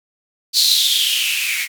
violet noise with band-pass filter sweep, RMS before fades -17 dBFS, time 0.53-1.68 s, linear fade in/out 50 ms, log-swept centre 4400 to 2100 Hz, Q 7.6, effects none

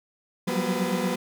35% pulse tone cluster, 178.7 / 187 / 195.7 / 241.2 / 505 Hz, F3 / F#3 / G3 / B3 / B4, +40 / +19 / -3 / -41 / +39 cents, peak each -29 dBFS, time 0.47-1.16 s, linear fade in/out 10 ms, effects none

